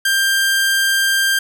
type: tone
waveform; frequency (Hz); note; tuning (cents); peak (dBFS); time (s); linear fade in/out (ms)
sawtooth; 1587; G6; +21; -10; 0.05-1.39; 5
effects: none